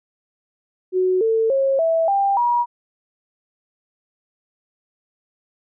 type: tone with pitch steps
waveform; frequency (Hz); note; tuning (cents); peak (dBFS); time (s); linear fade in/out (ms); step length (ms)
sine; 369.9 / 447.6 / 541.6 / 655.3 / 792.9 / 959.4; F#4 / A4 / C#5 / E5 / G5 / A#5; 0 / +30 / -40 / -10 / +20 / +50; -15; 0.92-2.66; 50; 290
effects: none